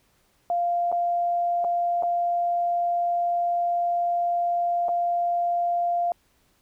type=tone with dropouts; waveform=sine; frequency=696 Hz; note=F5; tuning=6 cents flat; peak=-21 dBFS; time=0.5-6.12 s; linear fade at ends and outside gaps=1 ms; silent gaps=0.917-0.925 / 1.643-1.647 / 2.025-2.033 / 4.884-4.89 s; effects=pink hiss -65 dBFS RMS until 6.61 s